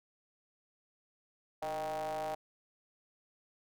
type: ring-modulated tone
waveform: square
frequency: 80.9 Hz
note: E2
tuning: 32 cents flat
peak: -33 dBFS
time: 1.62-2.35 s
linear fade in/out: 5 ms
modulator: 702 Hz
effects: none